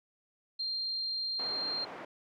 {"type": "tone", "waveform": "sine", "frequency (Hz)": 4186, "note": "C8", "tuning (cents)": 0, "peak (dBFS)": -32, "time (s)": [0.59, 1.85], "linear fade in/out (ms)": 10}
{"type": "band-pass noise", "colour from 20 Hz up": "pink", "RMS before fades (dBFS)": -45, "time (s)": [1.39, 2.05], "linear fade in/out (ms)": 5, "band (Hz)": [340, 1600], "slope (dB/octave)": 12}
{"effects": []}